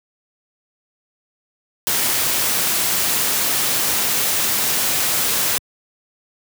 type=noise; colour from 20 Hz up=white; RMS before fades=-19 dBFS; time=1.87-5.58 s; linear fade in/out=0 ms; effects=high-pass 80 Hz 12 dB/octave